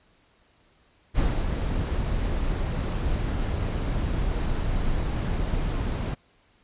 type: noise with ADSR envelope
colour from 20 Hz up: brown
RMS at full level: -21 dBFS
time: 1.14-6.15 s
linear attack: 45 ms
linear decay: 180 ms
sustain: -5 dB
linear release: 15 ms
effects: pink hiss -62 dBFS RMS until 6.63 s + resampled to 8000 Hz